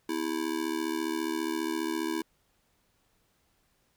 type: tone with amplitude modulation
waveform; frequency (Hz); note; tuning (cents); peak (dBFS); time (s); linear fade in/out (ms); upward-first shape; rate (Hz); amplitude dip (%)
square; 326.5; E4; -17; -26; 0.09-2.22; 5; sine; 74.8; 90
effects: pink hiss -71 dBFS RMS until 3.96 s